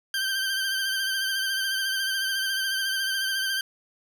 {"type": "tone with vibrato", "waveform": "20% pulse", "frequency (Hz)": 1564, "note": "G6", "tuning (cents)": -4, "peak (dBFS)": -20, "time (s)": [0.14, 3.61], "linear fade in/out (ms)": 2, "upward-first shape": "sine", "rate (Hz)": 14, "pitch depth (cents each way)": 36, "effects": []}